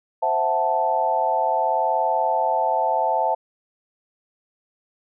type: chord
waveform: sine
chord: F# half-diminished seventh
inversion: second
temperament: equal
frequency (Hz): 523.3 / 659.3 / 740 / 880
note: C5 / E5 / F#5 / A5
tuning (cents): 0 / 0 / 0 / 0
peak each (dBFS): -27 / -24 / -25 / -21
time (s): 0.22-3.35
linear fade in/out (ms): 10
effects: none